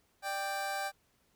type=tone pair together; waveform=25% pulse; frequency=591.8 / 785 Hz; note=D5 / G5; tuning=+13 / +2 cents; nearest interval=perfect fourth; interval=489 cents; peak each=-37 / -31 dBFS; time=0.22-0.92 s; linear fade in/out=50 ms; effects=pink hiss -72 dBFS RMS until 1.35 s